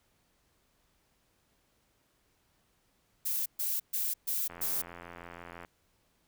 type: noise bursts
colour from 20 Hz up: violet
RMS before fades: -32 dBFS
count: 5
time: 3.25-4.82 s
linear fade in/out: 10 ms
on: 210 ms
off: 130 ms
type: click train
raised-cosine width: 0.5 ms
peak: -30 dBFS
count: 100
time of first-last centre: 4.5-5.648 s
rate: 86.2 Hz
effects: pink hiss -72 dBFS RMS until 6.27 s